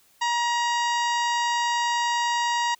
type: harmonic tone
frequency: 950 Hz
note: A#5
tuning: 33 cents sharp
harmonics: 1 / 2 / 3 / 4 / 5 / 6 / 7 / 8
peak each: -23 / -29 / -33 / -35 / -37 / -39 / -40 / -41 dBFS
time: 0.21-2.75 s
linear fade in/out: 10 ms
effects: white hiss -60 dBFS RMS until 2.79 s